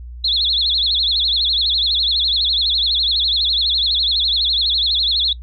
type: tone with vibrato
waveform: sine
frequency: 3800 Hz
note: A#7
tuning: 33 cents sharp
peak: -14 dBFS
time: 0.24-5.33 s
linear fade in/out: 5 ms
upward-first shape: sine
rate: 12 Hz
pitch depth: 220 cents each way
effects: noise-tail reverb RT60 0.1 s tail -21 dB re dry + added 60 Hz sine -30 dBFS peak until 5.42 s

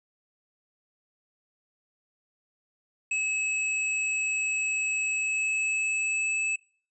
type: tone with pitch glide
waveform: square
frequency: 2583 to 2610 Hz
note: E7 to E7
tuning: -36 to -18 cents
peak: -26 dBFS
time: 3.11-6.56 s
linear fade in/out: 5 ms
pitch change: +18 cents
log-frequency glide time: 5.08-6.4 s
effects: noise-tail reverb RT60 0.4 s tail -20 dB re dry + resampled to 22050 Hz

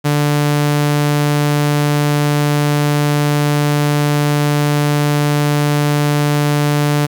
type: tone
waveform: sawtooth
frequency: 146.83 Hz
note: D3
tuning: in tune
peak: -8 dBFS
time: 0.04-7.07 s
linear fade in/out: 20 ms
effects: 8-bit

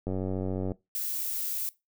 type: click train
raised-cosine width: 2 ms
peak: -19 dBFS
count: 62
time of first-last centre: 0.07-0.718 s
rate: 94.1 Hz
type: noise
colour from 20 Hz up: violet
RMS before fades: -32 dBFS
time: 0.95-1.69 s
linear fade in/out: 0 ms
effects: noise-tail reverb RT60 0.2 s tail -20 dB re dry

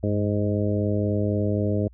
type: harmonic tone with a mistuned harmonic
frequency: 103.83 Hz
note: G#2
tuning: in tune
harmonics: 1 / 2 / 3 / 4 / 5 / 6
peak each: -24 / -27 / -29 / -30 / -31 / -32 dBFS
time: 0.03-1.88 s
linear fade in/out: 5 ms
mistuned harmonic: 1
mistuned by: -56 cents
effects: added 60 Hz sine -47 dBFS peak until 1.93 s

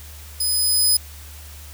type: tone with level ramp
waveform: 10% pulse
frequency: 5020 Hz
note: D#8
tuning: 15 cents sharp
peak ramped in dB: -14 to -8 dBFS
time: 0.4-0.97 s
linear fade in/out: 5 ms
effects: added 74 Hz sine -38 dBFS peak until 1.73 s + white hiss -43 dBFS RMS until 1.73 s

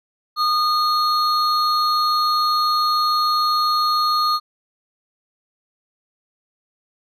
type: tone pair together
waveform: triangle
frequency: 1227 / 4300 Hz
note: D#6 / C8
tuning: -25 / +47 cents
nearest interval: octave + minor seventh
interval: 2172 cents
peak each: -15 / -21 dBFS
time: 0.36-4.4 s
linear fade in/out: 50 ms
effects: none

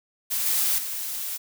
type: noise with level steps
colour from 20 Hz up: blue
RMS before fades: -26 / -23 / -31 dBFS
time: 0.3-1.38 s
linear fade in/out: 20 ms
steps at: 0.46 / 0.78 s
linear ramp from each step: 5 ms
effects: none

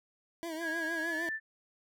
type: tone with vibrato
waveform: 25% pulse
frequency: 325.8 Hz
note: E4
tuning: 20 cents flat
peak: -33 dBFS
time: 0.43-1.29 s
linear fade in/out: 0 ms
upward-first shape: triangle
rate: 6.5 Hz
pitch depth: 92 cents each way
type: tone with pitch glide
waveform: sine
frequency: 1649 to 1767.4 Hz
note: G#6 to A6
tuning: -13 to +7 cents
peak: -33 dBFS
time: 0.6-1.4 s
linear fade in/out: 50 ms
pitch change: +120 cents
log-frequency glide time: 1-1.25 s
effects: none

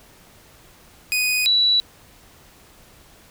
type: tone pair in turn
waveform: sawtooth / sine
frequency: 2489 / 3935 Hz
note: D#7 / B7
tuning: 0 / -7 cents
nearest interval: minor sixth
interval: 793 cents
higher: second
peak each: -15 / -14 dBFS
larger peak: second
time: 1.12-1.46 / 1.46-1.8 s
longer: neither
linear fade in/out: 0 ms
effects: pink hiss -50 dBFS RMS until 3.3 s

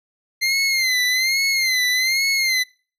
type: tone with vibrato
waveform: 25% pulse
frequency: 2084 Hz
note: C7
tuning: 7 cents flat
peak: -13 dBFS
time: 0.41-2.64 s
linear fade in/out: 20 ms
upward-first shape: sine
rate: 1.2 Hz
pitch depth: 86 cents each way
effects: noise-tail reverb RT60 0.4 s tail -26 dB re dry + low-pass 12000 Hz 12 dB/octave

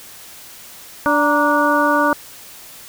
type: harmonic tone with a mistuned harmonic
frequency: 292.2 Hz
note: D4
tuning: 9 cents flat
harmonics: 1 / 2 / 3 / 4 / 5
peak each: -19 / -19 / -19 / -19 / -19 dBFS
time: 1.06-2.13 s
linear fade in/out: 0 ms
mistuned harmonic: 3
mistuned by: +100 cents
effects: white hiss -39 dBFS RMS until 2.88 s

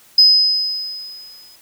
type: tone with exponential decay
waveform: sine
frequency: 5040 Hz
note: D#8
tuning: 21 cents sharp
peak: -4 dBFS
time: 0.18-1.56 s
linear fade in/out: 5 ms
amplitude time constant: 300 ms
effects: tanh soft clip ceiling 0 dBFS + white hiss -49 dBFS RMS until 1.61 s

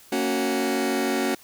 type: chord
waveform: sawtooth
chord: F# major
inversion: first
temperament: just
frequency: 231.2 / 277.5 / 370 Hz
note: A#3 / C#4 / F#4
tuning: -14 / +2 / 0 cents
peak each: -24 / -22 / -22 dBFS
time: 0.12-1.35 s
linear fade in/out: 5 ms
effects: white hiss -51 dBFS RMS until 1.43 s

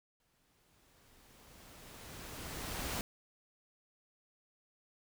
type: noise with exponential growth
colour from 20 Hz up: pink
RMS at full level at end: -37 dBFS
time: 0.2-3.01 s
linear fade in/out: 1 ms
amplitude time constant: 610 ms
effects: none

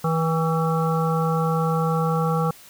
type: harmonic tone with a mistuned harmonic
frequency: 161.9 Hz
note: E3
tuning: 31 cents flat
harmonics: 1 / 3 / 5 / 7 / 8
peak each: -21 / -26 / -28 / -29 / -30 dBFS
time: 0.04-2.51 s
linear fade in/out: 5 ms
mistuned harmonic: 8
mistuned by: +55 cents
effects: white hiss -47 dBFS RMS until 2.69 s

